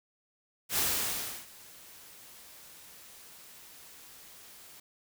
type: noise with ADSR envelope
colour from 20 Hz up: white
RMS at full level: -28 dBFS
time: 0.69-4.8 s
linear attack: 80 ms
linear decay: 680 ms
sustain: -24 dB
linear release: 4 ms
effects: none